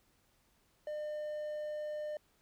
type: tone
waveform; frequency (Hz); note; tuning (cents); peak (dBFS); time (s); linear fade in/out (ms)
triangle; 603; D5; +46; -35; 0.87-2.17; 2
effects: pink hiss -72 dBFS RMS until 2.41 s